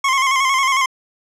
25% pulse tone with vibrato, 1071 Hz, C6, 40 cents sharp, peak -10 dBFS, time 0.04-0.86 s, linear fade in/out 5 ms, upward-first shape square, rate 11 Hz, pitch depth 46 cents each way, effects low-pass 8000 Hz 12 dB/octave

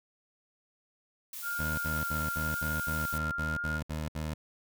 blue noise, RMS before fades -41 dBFS, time 1.33-3.18 s, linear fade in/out 2 ms
sine tone with vibrato, 1402 Hz, F6, 6 cents sharp, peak -32 dBFS, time 1.42-3.81 s, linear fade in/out 50 ms, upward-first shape triangle, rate 0.98 Hz, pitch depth 19 cents each way
20% pulse tone bursts, 77.5 Hz, D#2, 6 cents flat, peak -28 dBFS, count 11, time 1.59-4.34 s, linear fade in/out 5 ms, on 190 ms, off 66 ms
effects none

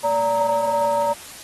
triangle ring-modulated tone, 174.61 Hz, F3, in tune, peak -12 dBFS, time 0.03-1.14 s, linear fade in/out 20 ms, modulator 753 Hz, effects white hiss -39 dBFS RMS until 1.43 s + AAC 32 kbps

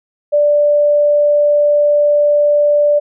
sine tone, 587.3 Hz, D5, in tune, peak -8 dBFS, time 0.32-3 s, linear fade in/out 20 ms, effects none

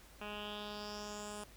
10% pulse tone with low-pass filter sweep, 208.2 Hz, G#3, 5 cents sharp, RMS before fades -45 dBFS, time 0.21-1.44 s, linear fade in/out 5 ms, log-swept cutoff 2400 to 9400 Hz, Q 4.2, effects added 50 Hz sine -60 dBFS peak until 1.56 s + pink hiss -60 dBFS RMS until 1.56 s

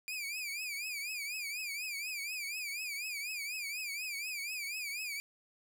sawtooth tone with vibrato, 2391 Hz, D7, 30 cents sharp, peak -34 dBFS, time 0.08-5.2 s, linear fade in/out 0 ms, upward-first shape triangle, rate 4.1 Hz, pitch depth 150 cents each way, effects none

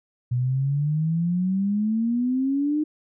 sine exponential sweep, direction up, 121 to 308.3 Hz, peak -20 dBFS, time 0.31-2.84 s, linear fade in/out 10 ms, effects none

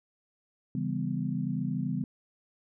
sine chord, C# half-diminished seventh, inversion none, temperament just, 138.59 / 166.31 / 199.57 / 249.5 Hz, C#3 / E3 / G3 / B3, 0 / +16 / +31 / +18 cents, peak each -34 dBFS, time 0.75-2.04 s, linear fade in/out 2 ms, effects none

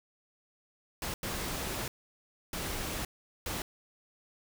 pink noise bursts at uneven times, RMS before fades -36 dBFS, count 4, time 1.02-1.14 / 1.23-1.88 / 2.53-3.05 / 3.46-3.62 s, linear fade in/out 2 ms, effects none

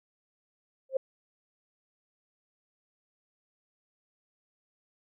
sine tone with exponential growth, 530 Hz, C5, 22 cents sharp, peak -20 dBFS, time 0.89-0.97 s, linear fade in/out 5 ms, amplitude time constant 16 ms, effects none

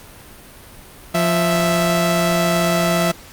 sawtooth tone pair together, 174.2 / 659.3 Hz, F3 / E5, -4 / 0 cents, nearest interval octave + major seventh, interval 2304 cents, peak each -14 dBFS, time 1.14-3.12 s, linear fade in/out 10 ms, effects pink hiss -41 dBFS RMS until 3.32 s + Opus 48 kbps

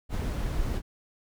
brown noise, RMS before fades -29 dBFS, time 0.09-0.82 s, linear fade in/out 50 ms, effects none

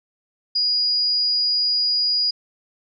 sine tone, 4891 Hz, D#8, 31 cents flat, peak -17 dBFS, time 0.55-2.31 s, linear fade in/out 10 ms, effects none

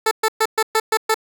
15% pulse tone bursts, 440 Hz, A4, in tune, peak -8 dBFS, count 7, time 0.06-1.144 s, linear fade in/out 5 ms, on 52 ms, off 120 ms, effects none

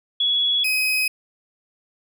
sine / 35% pulse tone pair in turn, 3371 / 2525 Hz, G#7 / D#7, +25 / +25 cents, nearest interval perfect fourth, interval 500 cents, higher first, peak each -17 dBFS, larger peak neither, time 0.2-0.64 / 0.64-1.08 s, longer neither, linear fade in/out 5 ms, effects none

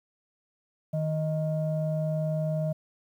sine tone pair together, 156.25 / 625 Hz, D#3 / D#5, +8 / +8 cents, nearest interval 2 octaves, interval 2400 cents, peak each -26 / -30 dBFS, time 0.93-2.73 s, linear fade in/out 10 ms, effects tanh soft clip ceiling -19 dBFS + 10-bit

